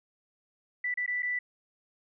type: tone with dropouts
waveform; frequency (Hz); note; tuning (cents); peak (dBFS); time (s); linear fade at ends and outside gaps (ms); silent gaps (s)
sine; 1975.5; B6; 0; -28; 0.84-1.39; 5; 0.941-0.973 / 1.063-1.077 / 1.223-1.229
effects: none